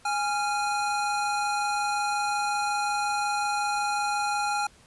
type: tone pair together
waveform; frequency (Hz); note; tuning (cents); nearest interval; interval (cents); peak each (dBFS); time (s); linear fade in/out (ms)
square; 825.9 / 1385; G#5 / F6; -10 / -15; major sixth; 895; -27 / -31; 0.05-4.67; 5
effects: pink hiss -56 dBFS RMS until 4.86 s + resampled to 24000 Hz